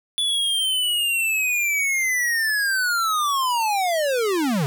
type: linear sweep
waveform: square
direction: down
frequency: 3462 to 129.1 Hz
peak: -20 dBFS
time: 0.18-4.66 s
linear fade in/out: 0 ms
effects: none